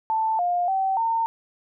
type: tone with pitch steps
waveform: sine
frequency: 884 / 707 / 769 / 910 Hz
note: A5 / F5 / G5 / A#5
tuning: +8 / +21 / -33 / -42 cents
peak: -20 dBFS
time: 0.1-1.26 s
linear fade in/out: 0 ms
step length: 290 ms
effects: none